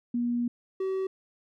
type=tone pair in turn; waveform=sine / triangle; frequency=240 / 381 Hz; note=B3 / G4; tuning=-49 / -49 cents; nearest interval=minor sixth; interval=800 cents; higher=second; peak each=-25 dBFS; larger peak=neither; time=0.14-0.48 / 0.8-1.07 s; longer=first; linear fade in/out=5 ms; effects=none